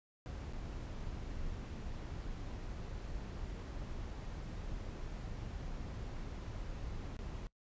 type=noise with dropouts; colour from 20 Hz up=brown; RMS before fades=-43 dBFS; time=0.26-7.47 s; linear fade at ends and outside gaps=0 ms; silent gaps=0.526-0.534 / 7.166-7.191 s; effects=noise-tail reverb RT60 0.1 s tail -22 dB re dry + resampled to 16000 Hz

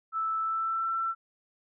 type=tone with pitch glide; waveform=sine; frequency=1316 to 1341.3 Hz; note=E6 to E6; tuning=-3 to +30 cents; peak=-27 dBFS; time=0.12-1.15 s; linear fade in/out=50 ms; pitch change=+33 cents; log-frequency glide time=0.4-0.89 s; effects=none

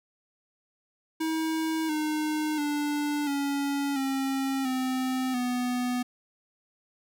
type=tone with pitch steps; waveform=square; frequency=319.8 / 306.4 / 293.6 / 281.3 / 269.5 / 258.3 / 247.5 Hz; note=D#4 / D#4 / D4 / C#4 / C#4 / C4 / B3; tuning=+48 / -27 / 0 / +26 / -49 / -22 / +4 cents; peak=-27 dBFS; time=1.2-6.03 s; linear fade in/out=10 ms; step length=690 ms; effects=none

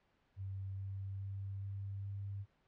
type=tone with pitch steps; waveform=sine; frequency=96.7 / 97.37 / 98.05 / 98.73 / 99.42 Hz; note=G2 / G2 / G2 / G2 / G2; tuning=-23 / -11 / +1 / +13 / +25 cents; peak=-40 dBFS; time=0.36-2.46 s; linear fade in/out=50 ms; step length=420 ms; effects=pink hiss -75 dBFS RMS until 2.67 s + low-pass 3000 Hz 12 dB/octave

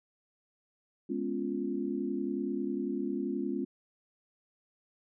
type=chord; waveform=sine; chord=C# dominant seventh; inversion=second; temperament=equal; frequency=207.7 / 246.9 / 277.2 / 349.2 Hz; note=G#3 / B3 / C#4 / E#4; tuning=0 / 0 / 0 / 0 cents; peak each=-37 / -37 / -35 / -36 dBFS; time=1.09-3.65 s; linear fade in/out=10 ms; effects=none

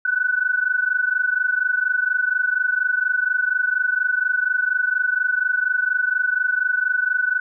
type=tone pair together; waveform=sine; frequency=1483 / 1507.2 Hz; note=F#6 / F#6; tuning=+4 / +32 cents; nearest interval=unison; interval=28 cents; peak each=-20 / -21 dBFS; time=0.05-7.4 s; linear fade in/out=5 ms; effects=none

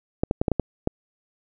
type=clicks; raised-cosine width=2 ms; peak=-7 dBFS; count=7; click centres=0.235 / 0.311 / 0.415 / 0.482 / 0.517 / 0.597 / 0.874 s; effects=none

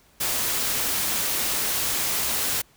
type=noise; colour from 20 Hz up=white; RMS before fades=-25 dBFS; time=0.2-2.62 s; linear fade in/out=10 ms; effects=pink hiss -58 dBFS RMS until 2.76 s

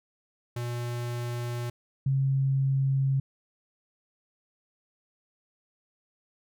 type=tone pair in turn; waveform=square / sine; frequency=120.3 / 135.4 Hz; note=B2 / C#3; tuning=-45 / -40 cents; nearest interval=major second; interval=205 cents; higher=second; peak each=-31 / -22 dBFS; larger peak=second; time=0.56-1.7 / 2.06-3.2 s; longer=neither; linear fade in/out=5 ms; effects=none

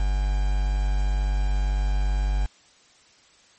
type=tone with quantisation; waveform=triangle; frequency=49 Hz; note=G1; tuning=in tune; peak=-18 dBFS; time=0-2.46 s; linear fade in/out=0 ms; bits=6; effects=white hiss -56 dBFS RMS until 3.58 s + MP3 32 kbps

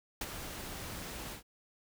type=noise with ADSR envelope; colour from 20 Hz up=pink; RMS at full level=-34 dBFS; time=0.21-1.43 s; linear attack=4 ms; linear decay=36 ms; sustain=-9 dB; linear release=110 ms; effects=none

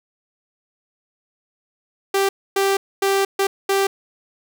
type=tone bursts at uneven times; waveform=sawtooth; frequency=392 Hz; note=G4; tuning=in tune; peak=-12 dBFS; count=5; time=2.14-2.29 / 2.56-2.77 / 3.02-3.25 / 3.39-3.47 / 3.69-3.87 s; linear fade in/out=5 ms; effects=none

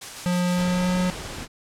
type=noise with tremolo; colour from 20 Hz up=white; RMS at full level=-35 dBFS; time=0.01-0.63 s; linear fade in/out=10 ms; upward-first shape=square; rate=6.4 Hz; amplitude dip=25%
type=tone with pitch glide; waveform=square; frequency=178.3 to 181.84 Hz; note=F3 to F#3; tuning=+36 to -30 cents; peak=-21 dBFS; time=0.26-1.1 s; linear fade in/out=0 ms; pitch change=+34 cents; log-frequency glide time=0.49-0.96 s
type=noise; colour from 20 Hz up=pink; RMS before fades=-34 dBFS; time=0.54-1.48 s; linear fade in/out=50 ms
effects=low-pass 9000 Hz 12 dB/octave

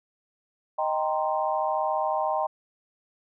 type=chord; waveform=sine; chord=C minor seventh; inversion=first; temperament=equal; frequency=622.3 / 784 / 932.3 / 1046.5 Hz; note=Eb5 / G5 / Bb5 / C6; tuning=0 / 0 / 0 / 0 cents; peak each=-28 / -28 / -30 / -31 dBFS; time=0.78-2.47 s; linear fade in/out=10 ms; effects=none

